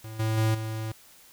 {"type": "tone with level steps", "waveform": "square", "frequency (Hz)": 110.3, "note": "A2", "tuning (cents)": 5, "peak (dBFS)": [-38, -25, -22, -31], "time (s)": [0.04, 0.92], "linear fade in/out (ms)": 5, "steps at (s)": [0.19, 0.37, 0.54], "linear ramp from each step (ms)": 10, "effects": ["white hiss -54 dBFS RMS until 1.32 s"]}